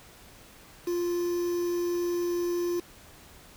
triangle tone with quantisation, 349.2 Hz, F4, in tune, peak -24 dBFS, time 0.87-2.8 s, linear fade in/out 5 ms, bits 7, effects pink hiss -52 dBFS RMS until 3.56 s

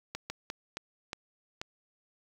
slowing click train, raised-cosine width 0.2 ms, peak -19 dBFS, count 6, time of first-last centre 0.15-1.615 s, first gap 150 ms, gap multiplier 1.34, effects 8-bit

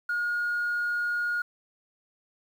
sine tone, 1433 Hz, F6, 44 cents sharp, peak -24 dBFS, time 0.09-1.42 s, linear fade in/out 5 ms, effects tanh soft clip ceiling -23 dBFS + 9-bit

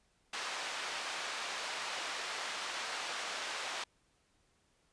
pink band-pass noise, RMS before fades -40 dBFS, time 0.33-3.84 s, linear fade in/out 5 ms, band 840 to 5500 Hz, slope 12 dB/octave, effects pink hiss -73 dBFS RMS until 4.92 s + resampled to 22050 Hz

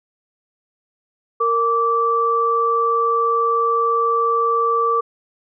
sine tone pair together, 462.3 / 1163 Hz, A#4 / D6, -14 / -17 cents, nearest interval octave + major third, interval 1597 cents, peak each -20 / -16 dBFS, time 1.4-5.01 s, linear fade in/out 10 ms, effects none

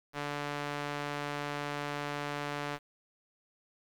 sawtooth tone with band-pass filter, 145.4 Hz, D3, 17 cents flat, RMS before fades -37 dBFS, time 0.13-2.79 s, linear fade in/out 50 ms, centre 1500 Hz, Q 0.55, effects 9-bit

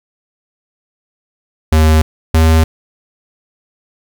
square tone pair in turn, 78.5 / 80.29 Hz, D#2 / E2, +16 / -45 cents, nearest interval unison, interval 39 cents, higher second, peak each -7 dBFS, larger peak neither, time 1.72-2.02 / 2.34-2.64 s, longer neither, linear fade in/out 5 ms, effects 8-bit

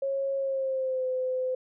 sine tone with pitch glide, 546 to 512.4 Hz, C#5 to C5, -26 to -36 cents, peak -26 dBFS, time 0.02-1.55 s, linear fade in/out 5 ms, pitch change -110 cents, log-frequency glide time 0.37-1.06 s, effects none

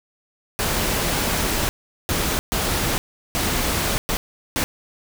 pink noise bursts at uneven times, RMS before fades -22 dBFS, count 6, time 0.59-1.69 / 2.09-2.39 / 2.52-2.98 / 3.35-3.98 / 4.09-4.17 / 4.56-4.64 s, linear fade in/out 0 ms, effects none

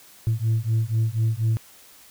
sine beating tone pair, 110 / 114.1 Hz, A2 / A#2, 0 / -37 cents, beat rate 4.1 Hz, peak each -21 dBFS, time 0.27-1.57 s, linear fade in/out 0 ms, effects tanh soft clip ceiling -16 dBFS + white hiss -50 dBFS RMS until 2.1 s

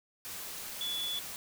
sine tone in noise, 3431 Hz, A7, 44 cents flat, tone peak -33 dBFS, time 0.81-1.19 s, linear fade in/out 0 ms, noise white, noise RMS -42 dBFS, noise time 0.25-1.36 s, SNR +6 dB, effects none

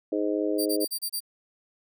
harmonic tone, 103.83 Hz, G#2, in tune, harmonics 3 / 4 / 5 / 6, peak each -27 / -29 / -31 / -33 dBFS, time 0.12-0.85 s, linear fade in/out 5 ms
10% pulse tone bursts, 4699 Hz, D8, in tune, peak -21 dBFS, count 6, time 0.58-1.205 s, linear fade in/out 20 ms, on 80 ms, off 29 ms
effects none

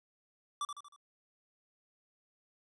square tone with echo, 1164 Hz, D6, 16 cents flat, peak -34 dBFS, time 0.61-0.65 s, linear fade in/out 2 ms, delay 78 ms, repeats 4, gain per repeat -6 dB, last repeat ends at 0.962 s, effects resampled to 24000 Hz

